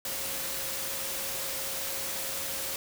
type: tone in noise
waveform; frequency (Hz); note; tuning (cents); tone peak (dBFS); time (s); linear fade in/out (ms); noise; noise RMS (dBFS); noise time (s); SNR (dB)
sine; 540; C#5; -45; -45; 0.05-2.76; 2; white; -34; 0.05-2.76; -14
effects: none